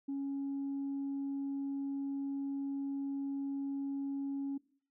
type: tone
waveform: sine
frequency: 276.9 Hz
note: C#4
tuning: 2 cents flat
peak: -33 dBFS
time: 0.08-4.58 s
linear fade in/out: 10 ms
effects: noise-tail reverb RT60 0.5 s tail -21 dB re dry + tanh soft clip ceiling -32 dBFS